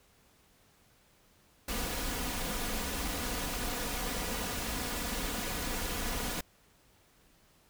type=noise with comb filter; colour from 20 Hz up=pink; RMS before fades=-35 dBFS; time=1.68-6.41 s; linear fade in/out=5 ms; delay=4.1 ms; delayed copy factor=+0.55; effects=pink hiss -65 dBFS RMS until 7.69 s